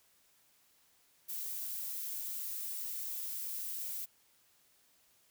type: noise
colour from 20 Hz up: violet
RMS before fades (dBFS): -40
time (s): 1.28-4.06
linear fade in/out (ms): 20
effects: white hiss -69 dBFS RMS until 5.3 s